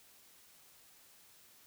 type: silence
effects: white hiss -62 dBFS RMS until 1.66 s